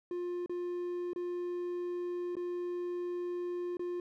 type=tone with dropouts; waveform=triangle; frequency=353.2 Hz; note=F4; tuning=20 cents sharp; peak=-32 dBFS; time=0.11-4 s; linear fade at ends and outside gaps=2 ms; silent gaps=0.461-0.495 / 1.133-1.16 / 2.354-2.367 / 3.77-3.794 s; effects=none